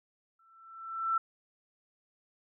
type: tone with exponential growth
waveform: sine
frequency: 1336 Hz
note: E6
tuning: 23 cents sharp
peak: -24 dBFS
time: 0.39-1.18 s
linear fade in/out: 5 ms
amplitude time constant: 170 ms
effects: none

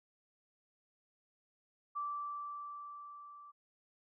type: tone with level ramp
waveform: sine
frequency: 1166 Hz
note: D6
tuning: 13 cents flat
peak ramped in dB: -35 to -52 dBFS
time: 1.95-3.52 s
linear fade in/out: 20 ms
effects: none

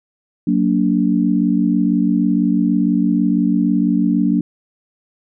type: chord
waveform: sine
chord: Gb augmented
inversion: none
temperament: just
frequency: 185 / 231.2 / 289.1 Hz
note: Gb3 / Bb3 / D4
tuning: 0 / -14 / -27 cents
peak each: -17 dBFS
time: 0.47-4.41 s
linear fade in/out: 5 ms
effects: none

